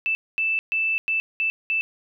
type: tone bursts at uneven times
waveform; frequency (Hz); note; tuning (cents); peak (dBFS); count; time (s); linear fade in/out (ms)
sine; 2643; E7; +4; -20; 6; 0.06-0.15 / 0.38-0.59 / 0.72-0.98 / 1.08-1.2 / 1.4-1.5 / 1.7-1.81; 0
effects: none